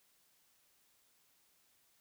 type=silence; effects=white hiss -72 dBFS RMS until 2 s